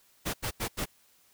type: noise bursts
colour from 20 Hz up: pink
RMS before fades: -32 dBFS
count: 4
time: 0.25-0.858 s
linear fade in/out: 20 ms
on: 89 ms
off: 84 ms
effects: white hiss -64 dBFS RMS until 1.33 s